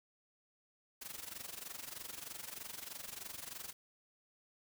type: noise with amplitude modulation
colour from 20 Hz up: white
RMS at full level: -44 dBFS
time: 1.01-3.73 s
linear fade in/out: 10 ms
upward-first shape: sine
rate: 23.2 Hz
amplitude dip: 80%
effects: none